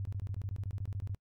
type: tone bursts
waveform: sine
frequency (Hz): 98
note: G2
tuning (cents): 0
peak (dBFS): -34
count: 16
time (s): 0-1.147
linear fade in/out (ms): 0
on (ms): 52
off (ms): 21
effects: noise-tail reverb RT60 0.1 s tail -25 dB re dry